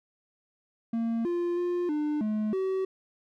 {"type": "tone with pitch steps", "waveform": "triangle", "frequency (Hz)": [229.4, 348, 352.7, 299.4, 213.9, 380], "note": ["A#3", "F4", "F4", "D4", "A3", "F#4"], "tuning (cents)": [-28, -6, 17, 33, -49, 46], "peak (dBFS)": -24, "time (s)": [0.93, 2.85], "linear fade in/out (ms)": 5, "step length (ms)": 320, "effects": []}